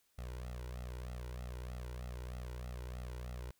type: tone with flanger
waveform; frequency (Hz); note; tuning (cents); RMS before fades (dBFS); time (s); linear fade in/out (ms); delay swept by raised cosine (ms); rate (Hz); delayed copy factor
sawtooth; 61.5; B1; -7; -44; 0.18-3.51; 5; 1.5 to 2.1; 3.2; +1
effects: white hiss -75 dBFS RMS until 3.59 s